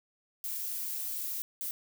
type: noise bursts at uneven times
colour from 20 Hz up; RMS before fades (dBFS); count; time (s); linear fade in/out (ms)
violet; -36; 2; 0.44-1.42 / 1.61-1.71; 0
effects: none